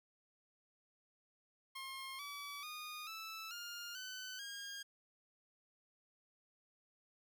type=tone with pitch steps; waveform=15% pulse; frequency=1069 / 1145.7 / 1228 / 1316.1 / 1410.6 / 1511.8 / 1620.3 Hz; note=C6 / D6 / D#6 / E6 / F6 / F#6 / G#6; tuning=+37 / -43 / -23 / -3 / +17 / +37 / -43 cents; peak=-39 dBFS; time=1.75-4.83 s; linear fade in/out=10 ms; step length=440 ms; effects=none